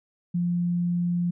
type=tone; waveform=sine; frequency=174.61 Hz; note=F3; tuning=in tune; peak=-22 dBFS; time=0.34-1.31 s; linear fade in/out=10 ms; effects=none